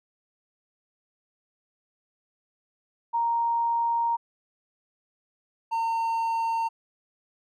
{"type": "tone pair in turn", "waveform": ["sine", "triangle"], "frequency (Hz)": [932.3, 911.5], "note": ["A#5", "A#5"], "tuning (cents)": [0, -39], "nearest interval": "unison", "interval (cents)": 39, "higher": "first", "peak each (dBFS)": -22, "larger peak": "neither", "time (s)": [[3.13, 4.17], [5.71, 6.69]], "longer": "first", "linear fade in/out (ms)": 20, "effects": []}